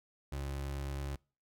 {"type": "tone with vibrato", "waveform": "30% pulse", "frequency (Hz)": 69.3, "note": "C#2", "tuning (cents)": 0, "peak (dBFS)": -34, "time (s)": [0.32, 1.16], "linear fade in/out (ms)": 5, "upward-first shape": "triangle", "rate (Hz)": 19, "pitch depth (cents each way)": 8, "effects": ["noise-tail reverb RT60 0.4 s tail -26 dB re dry"]}